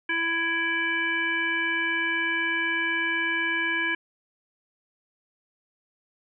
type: harmonic tone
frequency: 332 Hz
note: E4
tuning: 12 cents sharp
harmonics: 1 / 3 / 5 / 7 / 9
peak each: -34 / -35 / -26 / -28 / -36 dBFS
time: 0.09-3.95 s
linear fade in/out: 5 ms
effects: none